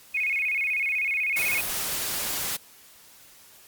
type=tone with vibrato; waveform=sine; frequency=2333 Hz; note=D7; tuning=12 cents flat; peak=-23 dBFS; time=0.14-1.61 s; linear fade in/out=10 ms; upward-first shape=square; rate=16 Hz; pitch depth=120 cents each way
type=noise; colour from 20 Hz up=white; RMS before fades=-29 dBFS; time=1.36-2.57 s; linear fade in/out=10 ms
effects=white hiss -52 dBFS RMS until 3.67 s + Opus 48 kbps